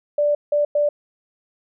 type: tone bursts at uneven times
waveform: sine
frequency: 587.3 Hz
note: D5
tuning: in tune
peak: -15 dBFS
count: 3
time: 0.18-0.35 / 0.52-0.65 / 0.75-0.89 s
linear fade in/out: 5 ms
effects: none